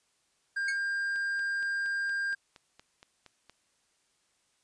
triangle tone, 1600 Hz, G6, 35 cents sharp, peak -27 dBFS, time 0.56-2.35 s, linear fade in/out 10 ms
sawtooth tone with exponential decay, 2202 Hz, C#7, 12 cents flat, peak -27 dBFS, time 0.68-0.79 s, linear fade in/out 5 ms, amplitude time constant 22 ms
click train, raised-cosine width 0.2 ms, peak -33 dBFS, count 11, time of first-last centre 1.16-3.496 s, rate 4.28 Hz
effects white hiss -72 dBFS RMS until 4.63 s + resampled to 22050 Hz

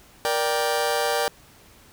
sawtooth chord, G minor, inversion first, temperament just, 470.4 / 588 / 784 Hz, Bb4 / D5 / G5, +16 / +2 / 0 cents, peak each -22 dBFS, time 0.25-1.28 s, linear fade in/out 0 ms, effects pink hiss -52 dBFS RMS until 1.92 s

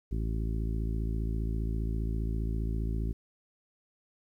harmonic tone, 55 Hz, A1, in tune, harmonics 1 / 2 / 3 / 4 / 5 / 6 / 7, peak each -30 / -36 / -40 / -42 / -44 / -46 / -47 dBFS, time 0.11-3.13 s, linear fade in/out 10 ms, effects 11-bit

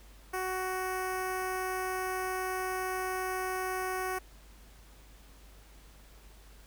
10% pulse tone with notch filter, 372.5 Hz, F#4, 12 cents sharp, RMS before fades -34 dBFS, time 0.33-4.19 s, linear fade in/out 10 ms, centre 3900 Hz, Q 0.62, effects added 50 Hz sine -53 dBFS peak until 6.66 s + pink hiss -59 dBFS RMS until 6.66 s

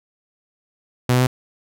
sawtooth tone with pitch steps, 124.2 / 125.86 / 127.54 Hz, B2 / B2 / C3, +10 / +33 / -44 cents, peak -10 dBFS, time 1.09-1.27 s, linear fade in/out 5 ms, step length 60 ms, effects none

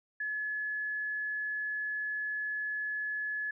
sine tone, 1707 Hz, G#6, 47 cents sharp, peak -32 dBFS, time 0.2-3.51 s, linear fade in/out 5 ms, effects none

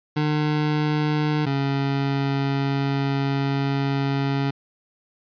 25% pulse tone pair in turn, 151.1 / 138.37 Hz, D3 / C#3, +50 / -3 cents, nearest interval major second, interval 153 cents, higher first, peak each -16 / -17 dBFS, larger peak first, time 0.16-1.46 / 1.46-4.51 s, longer second, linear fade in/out 10 ms, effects resampled to 11025 Hz

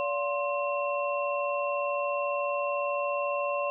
sine tone cluster, 574 / 708 / 1053 / 2711 Hz, D5 / F5 / C6 / E7, -40 / +23 / +11 / +48 cents, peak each -29 / -38 / -32 / -36 dBFS, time 0-3.7 s, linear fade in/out 0 ms, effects none

